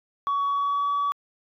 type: tone with pitch glide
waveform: sine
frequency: 1126 to 1140.4 Hz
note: C#6 to C#6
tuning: +27 to +49 cents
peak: -20 dBFS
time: 0.27-1.12 s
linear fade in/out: 0 ms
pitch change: +22 cents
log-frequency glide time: 0.48-0.91 s
effects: tanh soft clip ceiling -20 dBFS